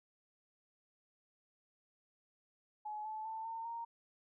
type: tone with pitch steps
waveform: sine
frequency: 848 / 867.3 / 887.1 / 907.3 / 928 Hz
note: G#5 / A5 / A5 / A#5 / A#5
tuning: +36 / -25 / +14 / -47 / -8 cents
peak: -40 dBFS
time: 2.85-3.85 s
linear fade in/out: 10 ms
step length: 200 ms
effects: none